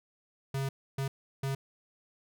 square tone bursts at uneven times, 136 Hz, C#3, 33 cents flat, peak -31 dBFS, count 3, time 0.54-0.69 / 0.98-1.08 / 1.43-1.55 s, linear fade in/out 5 ms, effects none

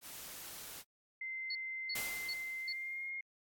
white noise, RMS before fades -48 dBFS, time 0.01-0.84 s, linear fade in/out 50 ms
sine tone with pitch glide, 2076 to 2136 Hz, C7 to C7, -14 to +35 cents, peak -39 dBFS, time 1.21-3.21 s, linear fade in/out 5 ms, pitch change +49 cents, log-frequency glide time 2.59-3.05 s
sine tone bursts, 4401 Hz, C#8, 13 cents flat, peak -38 dBFS, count 4, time 1.5-2.728 s, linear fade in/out 5 ms, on 52 ms, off 340 ms
white noise with exponential decay, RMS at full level -39 dBFS, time 1.95-3.1 s, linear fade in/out 5 ms, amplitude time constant 250 ms
effects AAC 64 kbps

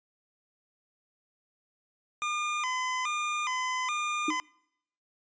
25% pulse tone with vibrato, 1108.7 Hz, C#6, in tune, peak -25 dBFS, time 2.22-4.4 s, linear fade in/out 0 ms, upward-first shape square, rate 1.2 Hz, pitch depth 150 cents each way
sine tone with exponential decay, 308.8 Hz, D#4, 13 cents flat, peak -23 dBFS, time 4.28-4.4 s, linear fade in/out 5 ms, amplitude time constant 24 ms
effects noise-tail reverb RT60 0.8 s tail -26 dB re dry + resampled to 16000 Hz

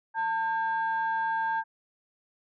sine tone pair together, 898 / 1600 Hz, A5 / G6, +35 / +35 cents, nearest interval minor seventh, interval 1000 cents, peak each -26 / -31 dBFS, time 0.14-1.64 s, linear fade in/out 50 ms, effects tanh soft clip ceiling -19 dBFS

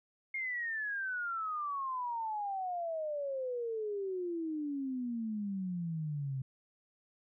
sine exponential sweep, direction down, 2150 to 130 Hz, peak -34 dBFS, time 0.34-6.42 s, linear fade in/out 5 ms, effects none

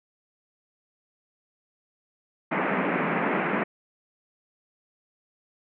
pink band-pass noise, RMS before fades -26 dBFS, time 2.51-3.64 s, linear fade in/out 10 ms, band 170 to 2400 Hz, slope 48 dB/octave, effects none

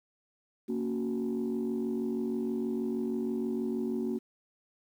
sine chord, F# major, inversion first, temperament just, 231.2 / 277.5 / 370 Hz, A#3 / C#4 / F#4, -14 / +2 / 0 cents, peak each -31 / -35 / -33 dBFS, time 0.68-4.19 s, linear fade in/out 20 ms, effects tanh soft clip ceiling -24 dBFS + 10-bit

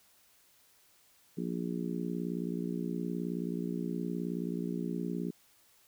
harmonic tone, 59 Hz, A#1, 22 cents sharp, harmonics 3 / 4 / 5 / 6 / 7, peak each -36 / -38 / -40 / -42 / -43 dBFS, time 1.37-5.31 s, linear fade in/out 10 ms, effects white hiss -65 dBFS RMS until 5.87 s

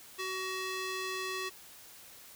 square tone with band-pass filter, 376.1 Hz, F#4, 28 cents sharp, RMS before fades -37 dBFS, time 0.18-1.5 s, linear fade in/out 20 ms, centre 3200 Hz, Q 0.61, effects white hiss -53 dBFS RMS until 2.35 s

